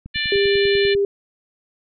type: click train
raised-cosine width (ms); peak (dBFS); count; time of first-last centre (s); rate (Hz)
5; -22; 10; 0.06-0.951; 10.1
type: harmonic tone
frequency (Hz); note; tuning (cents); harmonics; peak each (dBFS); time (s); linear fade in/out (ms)
590; D5; +8; 3 / 4 / 5 / 6 / 7; -25 / -26 / -27 / -28 / -28; 0.14-0.95; 20
type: tone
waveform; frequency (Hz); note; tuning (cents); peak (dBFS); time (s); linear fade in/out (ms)
sine; 400; G4; +35; -15; 0.32-1.05; 2
effects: none